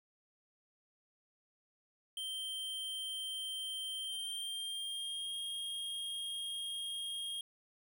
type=tone with pitch glide; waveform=square; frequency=3136 to 3245 Hz; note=G7 to G#7; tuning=0 to -41 cents; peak=-39 dBFS; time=2.17-7.41 s; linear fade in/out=2 ms; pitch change=+59 cents; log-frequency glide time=3.96-5.36 s; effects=none